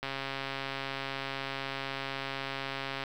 click train, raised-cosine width 0.3 ms, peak -19 dBFS, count 410, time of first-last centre 0.03-3.037 s, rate 136 Hz, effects 9-bit

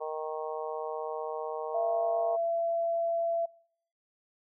harmonic tone, 155.8 Hz, D#3, 3 cents sharp, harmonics 3 / 4 / 5 / 6 / 7, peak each -36 / -38 / -40 / -42 / -43 dBFS, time 0-2.37 s, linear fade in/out 20 ms
sine tone, 673 Hz, E5, 36 cents sharp, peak -27 dBFS, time 1.74-3.46 s, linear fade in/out 10 ms
effects noise-tail reverb RT60 0.7 s tail -26 dB re dry

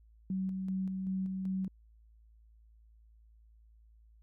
sine tone with tremolo, 189.2 Hz, F#3, 39 cents sharp, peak -31 dBFS, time 0.3-1.68 s, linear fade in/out 2 ms, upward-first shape square, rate 2.6 Hz, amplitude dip 30%, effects added 55 Hz sine -58 dBFS peak until 4.22 s

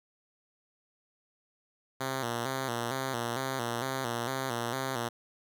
5% pulse tone with vibrato, 125.3 Hz, B2, 25 cents sharp, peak -20 dBFS, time 2-5.09 s, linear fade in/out 10 ms, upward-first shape square, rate 2.2 Hz, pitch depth 100 cents each way, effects none

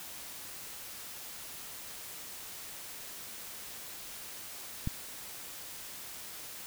click, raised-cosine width 5 ms, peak -19 dBFS, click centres 4.874 s, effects white hiss -45 dBFS RMS until 6.66 s

